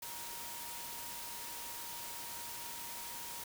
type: tone in noise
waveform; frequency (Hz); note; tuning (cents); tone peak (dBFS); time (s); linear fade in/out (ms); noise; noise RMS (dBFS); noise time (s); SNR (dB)
sine; 942; A#5; +18; -51; 0.02-3.44; 5; white; -45; 0.02-3.44; -9
effects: none